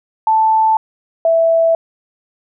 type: tone pair in turn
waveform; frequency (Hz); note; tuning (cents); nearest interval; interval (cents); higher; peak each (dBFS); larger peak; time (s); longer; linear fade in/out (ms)
sine; 880 / 659.3; A5 / E5; 0 / 0; perfect fourth; 500; first; -9; neither; 0.27-0.77 / 1.25-1.75; neither; 2
effects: none